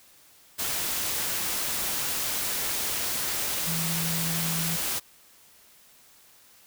sine tone in noise, 165.2 Hz, E3, 4 cents sharp, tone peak -30 dBFS, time 3.66-4.77 s, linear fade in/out 20 ms, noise white, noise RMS -29 dBFS, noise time 0.58-5 s, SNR -4 dB, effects white hiss -56 dBFS RMS until 6.66 s

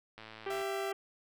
click train, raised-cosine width 0.3 ms, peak -32 dBFS, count 49, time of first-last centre 0.18-0.616 s, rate 110 Hz
harmonic tone, 392 Hz, G4, in tune, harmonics 1 / 2 / 3 / 4 / 5 / 6 / 7 / 8, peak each -36 / -42 / -46 / -48 / -50 / -52 / -53 / -54 dBFS, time 0.46-0.93 s, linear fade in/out 5 ms
sawtooth tone, 669 Hz, E5, 25 cents sharp, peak -35 dBFS, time 0.5-0.92 s, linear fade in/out 5 ms
effects none

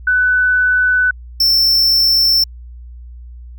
sine / square tone pair in turn, 1497 / 5376 Hz, F#6 / E8, +20 / +33 cents, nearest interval octave + minor seventh, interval 2213 cents, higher second, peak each -10 dBFS, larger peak neither, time 0.07-1.11 / 1.4-2.44 s, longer neither, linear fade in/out 5 ms, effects added 60 Hz sine -31 dBFS peak until 3.58 s

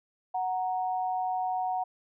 sine tone pair together, 740 / 932.3 Hz, F#5 / A#5, 0 / 0 cents, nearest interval major third, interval 400 cents, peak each -28 / -35 dBFS, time 0.34-1.84 s, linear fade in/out 10 ms, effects none

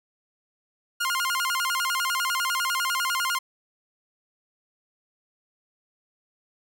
sawtooth tone with vibrato, 1221 Hz, D#6, 33 cents flat, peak -20 dBFS, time 1-3.39 s, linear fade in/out 10 ms, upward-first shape square, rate 10 Hz, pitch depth 260 cents each way, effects none

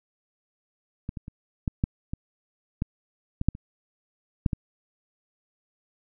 clicks, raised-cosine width 5 ms, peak -19 / -22 / -26 / -13 / -10 / -18 / -13 / -15 / -7 / -27 / -8 / -14 dBFS, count 12, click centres 1.091 / 1.172 / 1.281 / 1.678 / 1.839 / 2.135 / 2.821 / 3.414 / 3.486 / 3.551 / 4.462 / 4.532 s, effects none

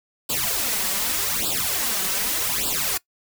white noise with flanger, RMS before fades -24 dBFS, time 0.29-2.98 s, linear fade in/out 10 ms, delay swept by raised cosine 0.24 to 5.34 ms, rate 0.84 Hz, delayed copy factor +0.9, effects noise-tail reverb RT60 0.1 s tail -21 dB re dry

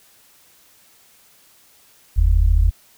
sine tone pair together, 43.65 / 77.78 Hz, F1 / D#2, 0 / 0 cents, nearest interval minor seventh, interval 1000 cents, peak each -13 / -16 dBFS, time 2.16-2.71 s, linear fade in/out 20 ms, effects white hiss -53 dBFS RMS until 2.97 s

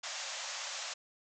white band-pass noise, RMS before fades -41 dBFS, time 0.03-0.94 s, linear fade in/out 10 ms, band 530 to 7400 Hz, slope 96 dB/octave, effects none

